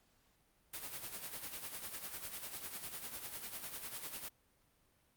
white noise with tremolo, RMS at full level -43 dBFS, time 0.73-4.29 s, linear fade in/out 10 ms, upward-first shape sine, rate 10 Hz, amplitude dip 60%, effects pink hiss -73 dBFS RMS until 5.16 s + Opus 48 kbps

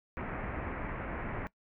pink low-pass noise, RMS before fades -38 dBFS, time 0.17-1.47 s, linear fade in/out 0 ms, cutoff 2300 Hz, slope 48 dB/octave, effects noise-tail reverb RT60 0.1 s tail -20 dB re dry

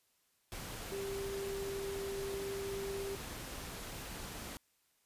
sine tone in noise, 393.9 Hz, G4, 8 cents sharp, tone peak -38 dBFS, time 0.92-3.15 s, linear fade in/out 0 ms, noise pink, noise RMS -45 dBFS, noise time 0.52-4.57 s, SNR +4 dB, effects white hiss -75 dBFS RMS until 5.05 s + resampled to 32000 Hz

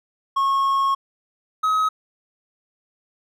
triangle tone pair in turn, 1092 / 1272.6 Hz, C#6 / D#6, -26 / +39 cents, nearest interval minor third, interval 265 cents, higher second, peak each -15 dBFS, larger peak neither, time 0.36-0.95 / 1.63-1.89 s, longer first, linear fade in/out 10 ms, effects none

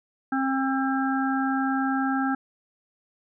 harmonic tone, 267.1 Hz, C4, 36 cents sharp, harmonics 1 / 3 / 5 / 6, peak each -24 / -29 / -31 / -32 dBFS, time 0.32-2.35 s, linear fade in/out 5 ms, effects none

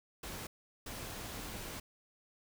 pink noise bursts at uneven times, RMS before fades -44 dBFS, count 2, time 0.23-0.47 / 0.86-1.8 s, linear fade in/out 5 ms, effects none

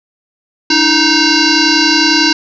sine tone with frequency modulation, 2158 Hz, C#7, 47 cents flat, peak -7 dBFS, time 0.7-2.33 s, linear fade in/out 5 ms, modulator 621 Hz, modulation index 5, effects none

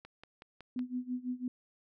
click train, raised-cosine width 0.3 ms, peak -33 dBFS, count 5, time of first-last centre 0.05-0.792 s, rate 5.39 Hz
sine tone with tremolo, 250 Hz, B3, 21 cents sharp, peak -31 dBFS, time 0.76-1.48 s, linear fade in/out 2 ms, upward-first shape sine, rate 6 Hz, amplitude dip 90%
effects none

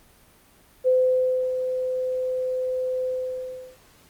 sine tone with ADSR envelope, 511 Hz, C5, 41 cents flat, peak -15 dBFS, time 0.84-3.77 s, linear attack 35 ms, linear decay 640 ms, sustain -8 dB, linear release 710 ms, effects pink hiss -55 dBFS RMS until 4.09 s + Opus 32 kbps

